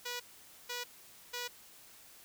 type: tone bursts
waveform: 5% pulse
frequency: 487.2 Hz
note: B4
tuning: 24 cents flat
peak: -26 dBFS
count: 3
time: 0.05-1.48 s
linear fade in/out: 10 ms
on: 150 ms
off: 490 ms
effects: white hiss -57 dBFS RMS until 2.24 s